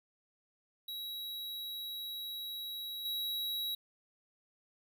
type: tone with level steps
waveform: square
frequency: 3872 Hz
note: B7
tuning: 35 cents flat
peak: -40 / -35 dBFS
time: 0.88-3.75 s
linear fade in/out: 5 ms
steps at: 3.05 s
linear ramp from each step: 5 ms
effects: none